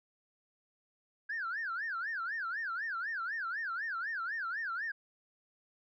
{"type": "tone with vibrato", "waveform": "sine", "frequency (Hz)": 1568, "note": "G6", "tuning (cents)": 0, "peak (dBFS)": -33, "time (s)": [1.29, 4.92], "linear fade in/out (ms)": 10, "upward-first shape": "sine", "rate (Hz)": 4, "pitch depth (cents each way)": 280, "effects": ["tanh soft clip ceiling -31 dBFS"]}